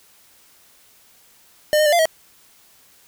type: tone with pitch steps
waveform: square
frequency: 605 / 613 / 593 / 690 / 640 Hz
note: D#5 / D#5 / D5 / F5 / D#5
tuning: -49 / -26 / +17 / -21 / +49 cents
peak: -14 dBFS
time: 1.73-2.055 s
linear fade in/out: 0 ms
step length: 65 ms
effects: white hiss -53 dBFS RMS until 3.07 s